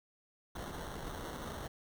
pink noise with sample-and-hold, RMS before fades -43 dBFS, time 0.55-1.68 s, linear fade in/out 10 ms, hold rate 2450 Hz, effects none

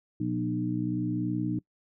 harmonic tone with a mistuned harmonic, 60.9 Hz, B1, 24 cents flat, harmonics 2 / 3 / 4 / 5, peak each -33 / -33 / -35 / -30 dBFS, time 0.2-1.59 s, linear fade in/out 5 ms, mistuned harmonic 3, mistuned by -16 cents, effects noise-tail reverb RT60 0.1 s tail -23 dB re dry

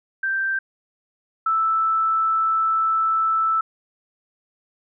sine tone pair in turn, 1568 / 1318.5 Hz, G6 / E6, 0 / 0 cents, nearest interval minor third, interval 300 cents, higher first, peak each -20 / -17 dBFS, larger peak second, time 0.23-0.59 / 1.46-3.61 s, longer second, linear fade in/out 5 ms, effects none

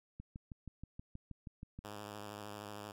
click train, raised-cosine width 5 ms, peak -34 dBFS, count 11, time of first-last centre 0.2-1.79 s, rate 6.29 Hz
5% pulse tone with vibrato, 103.83 Hz, G#2, in tune, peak -34 dBFS, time 1.84-2.92 s, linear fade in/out 5 ms, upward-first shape square, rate 13 Hz, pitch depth 29 cents each way
effects none

